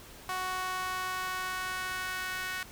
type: tone with high-pass filter sweep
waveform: sawtooth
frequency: 370.6 Hz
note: F#4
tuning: 3 cents sharp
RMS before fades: -35 dBFS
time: 0.29-2.63 s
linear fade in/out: 2 ms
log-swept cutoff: 970 to 1600 Hz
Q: 2.3
effects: pink hiss -50 dBFS RMS until 2.71 s

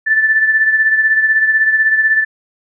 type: beating tone pair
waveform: sine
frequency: 1757 / 1773 Hz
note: A6 / A6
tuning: -3 / +13 cents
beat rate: 16 Hz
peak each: -10 / -18 dBFS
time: 0.06-2.25 s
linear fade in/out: 20 ms
effects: none

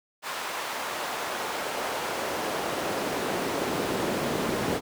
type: noise with high-pass filter sweep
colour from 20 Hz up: brown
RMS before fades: -30 dBFS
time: 0.22-4.81 s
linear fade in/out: 50 ms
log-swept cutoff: 1000 to 250 Hz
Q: 0.93
effects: none

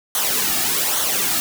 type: noise with flanger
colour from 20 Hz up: white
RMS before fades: -20 dBFS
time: 0.15-1.4 s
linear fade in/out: 0 ms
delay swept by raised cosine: 0.4 to 2 ms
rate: 1.2 Hz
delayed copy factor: -0.65
effects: none

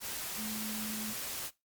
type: tone in noise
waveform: sine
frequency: 216.3 Hz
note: A3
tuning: 29 cents flat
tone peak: -39 dBFS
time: 0.36-1.15 s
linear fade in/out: 50 ms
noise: white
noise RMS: -39 dBFS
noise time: 0-1.51 s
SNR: -3 dB
effects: noise-tail reverb RT60 0.2 s tail -19 dB re dry + Opus 48 kbps

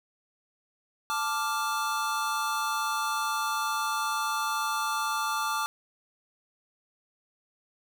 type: chord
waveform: square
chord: D minor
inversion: second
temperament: equal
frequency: 880 / 1174.7 / 1396.9 Hz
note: A5 / D6 / F6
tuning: 0 / 0 / 0 cents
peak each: -33 / -31 / -34 dBFS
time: 1.1-5.66 s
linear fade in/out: 0 ms
effects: none

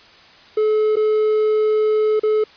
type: tone with dropouts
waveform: triangle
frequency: 430 Hz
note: A4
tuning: 40 cents flat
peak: -12 dBFS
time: 0.57-2.44 s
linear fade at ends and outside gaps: 5 ms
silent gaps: 0.958-0.967 / 2.196-2.233 s
effects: white hiss -46 dBFS RMS until 2.56 s + resampled to 11025 Hz

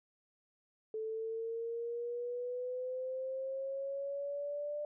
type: exponential sweep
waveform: sine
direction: up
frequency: 436.4 to 594 Hz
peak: -36 dBFS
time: 0.94-4.85 s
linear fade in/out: 2 ms
effects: none

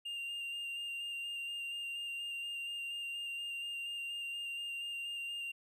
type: tone with vibrato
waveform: triangle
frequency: 2794 Hz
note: F7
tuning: in tune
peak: -37 dBFS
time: 0.05-5.52 s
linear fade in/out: 10 ms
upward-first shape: square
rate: 4.2 Hz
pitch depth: 13 cents each way
effects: none

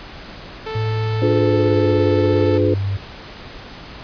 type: tone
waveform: sawtooth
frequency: 440 Hz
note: A4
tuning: in tune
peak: -21 dBFS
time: 0.66-2.58 s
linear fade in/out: 5 ms
type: tone with pitch glide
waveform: sine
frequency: 109.5 to 98.69 Hz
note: A2 to G2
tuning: -8 to +12 cents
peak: -18 dBFS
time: 0.75-2.97 s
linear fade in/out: 5 ms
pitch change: -180 cents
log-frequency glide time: 1.3-1.99 s
type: chord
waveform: sine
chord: D diminished seventh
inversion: none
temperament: just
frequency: 293.7 / 352.4 / 422.9 / 507.5 Hz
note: D4 / F4 / Ab4 / Cb5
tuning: 0 / +16 / +31 / +47 cents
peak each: -20 dBFS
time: 1.22-2.74 s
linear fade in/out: 2 ms
effects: pink hiss -36 dBFS RMS until 4.03 s + resampled to 11025 Hz

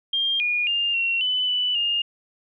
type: tone with pitch steps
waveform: sine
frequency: 3203 / 2440 / 2807 / 2735 / 3005 / 2979 / 2828 Hz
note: G7 / D#7 / F7 / F7 / F#7 / F#7 / F7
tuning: +37 / -34 / +8 / -37 / +26 / +11 / +21 cents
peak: -20 dBFS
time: 0.13-2.02 s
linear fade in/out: 5 ms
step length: 270 ms
effects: none

